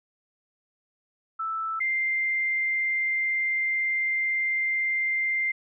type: tone pair in turn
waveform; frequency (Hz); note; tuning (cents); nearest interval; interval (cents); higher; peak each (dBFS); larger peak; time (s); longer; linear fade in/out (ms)
sine; 1319 / 2094; E6 / C7; +1 / +1; minor sixth; 800; second; -27 / -23; second; 1.39-1.8 / 1.8-5.52; second; 10
effects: none